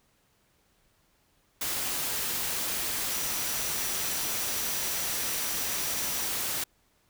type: tone in noise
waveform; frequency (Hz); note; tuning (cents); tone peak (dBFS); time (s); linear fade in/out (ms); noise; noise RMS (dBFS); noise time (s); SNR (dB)
sine; 5850; F#8; -21; -40; 3.11-6.28; 5; white; -31; 1.61-6.64; -12
effects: pink hiss -68 dBFS RMS until 7.09 s